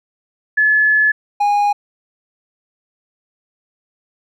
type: tone pair in turn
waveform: sine / triangle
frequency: 1717 / 820.9 Hz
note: A6 / G#5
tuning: -43 / -20 cents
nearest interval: octave + minor second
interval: 1277 cents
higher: first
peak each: -10 dBFS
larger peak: neither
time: 0.57-1.12 / 1.4-1.73 s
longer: first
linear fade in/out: 10 ms
effects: none